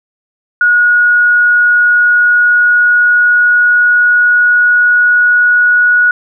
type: tone with pitch glide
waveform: sine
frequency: 1450 to 1460.1 Hz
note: F#6 to F#6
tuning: -35 to -23 cents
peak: -5 dBFS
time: 0.61-6.11 s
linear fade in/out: 2 ms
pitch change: +12 cents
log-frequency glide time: 1.95-5.9 s
effects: none